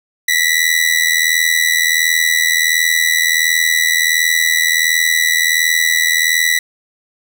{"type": "ring-modulated tone", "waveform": "sawtooth", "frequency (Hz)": 1962, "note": "B6", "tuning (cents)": -12, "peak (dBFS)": -5, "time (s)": [0.28, 6.59], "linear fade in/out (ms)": 5, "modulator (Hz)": 40.7, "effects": []}